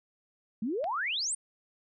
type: exponential sweep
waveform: sine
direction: up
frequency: 200.8 to 9397 Hz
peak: -29 dBFS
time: 0.62-1.35 s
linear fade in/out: 5 ms
type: click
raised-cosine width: 0.3 ms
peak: -28 dBFS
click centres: 0.842 s
effects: none